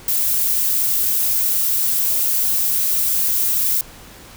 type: noise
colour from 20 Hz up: violet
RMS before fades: -18 dBFS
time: 0.08-3.81 s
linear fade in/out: 2 ms
effects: pink hiss -41 dBFS RMS until 4.36 s